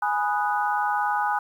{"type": "chord", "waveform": "sine", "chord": "G# minor seventh", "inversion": "none", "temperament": "equal", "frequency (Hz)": [830.6, 987.8, 1244.5, 1480], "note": ["G#5", "B5", "D#6", "F#6"], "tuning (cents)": [0, 0, 0, 0], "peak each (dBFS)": [-24, -29, -29, -29], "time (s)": [0.02, 1.39], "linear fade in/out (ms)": 5, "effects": ["9-bit"]}